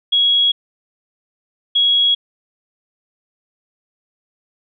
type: tone pair in turn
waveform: sine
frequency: 3323 / 3323 Hz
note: G#7 / G#7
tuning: 0 / 0 cents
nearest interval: unison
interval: 0 cents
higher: neither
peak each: -11 / -11 dBFS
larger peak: neither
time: 0.12-0.52 / 1.75-2.15 s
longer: neither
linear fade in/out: 10 ms
effects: none